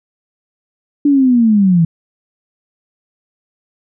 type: linear sweep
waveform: sine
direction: down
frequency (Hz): 293.1 to 160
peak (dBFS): -7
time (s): 1.05-1.85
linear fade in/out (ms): 5
effects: none